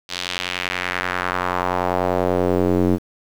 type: tone with band-pass filter sweep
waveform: square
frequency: 45.16 Hz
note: F#1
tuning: 41 cents flat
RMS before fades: -21 dBFS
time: 0.08-2.99 s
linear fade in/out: 50 ms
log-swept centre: 4100 to 290 Hz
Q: 1.7
effects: 7-bit